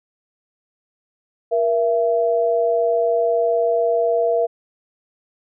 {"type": "tone pair together", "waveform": "sine", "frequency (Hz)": [473.5, 669.6], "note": ["A#4", "E5"], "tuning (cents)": [27, 27], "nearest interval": "tritone", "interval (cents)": 600, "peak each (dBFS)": -18, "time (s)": [1.51, 4.47], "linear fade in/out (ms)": 20, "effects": []}